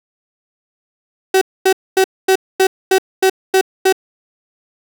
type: tone bursts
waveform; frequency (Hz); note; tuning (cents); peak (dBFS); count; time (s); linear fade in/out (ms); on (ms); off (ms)
35% pulse; 380; F#4; +46; -7; 9; 1.34-3.926; 5; 74; 240
effects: none